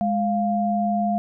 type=tone pair together; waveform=sine; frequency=207.7 / 698.6 Hz; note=G#3 / F5; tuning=0 / 0 cents; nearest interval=octave + major sixth; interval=2100 cents; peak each=-22 dBFS; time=0.01-1.18 s; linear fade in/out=0 ms; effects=none